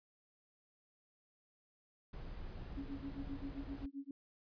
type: noise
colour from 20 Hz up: brown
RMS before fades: -47 dBFS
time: 2.13-3.86 s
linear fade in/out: 5 ms
type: tone with tremolo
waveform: sine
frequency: 277.2 Hz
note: C#4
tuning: in tune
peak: -40 dBFS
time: 2.77-4.11 s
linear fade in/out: 2 ms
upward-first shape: sine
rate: 7.6 Hz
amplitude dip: 100%
effects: resampled to 11025 Hz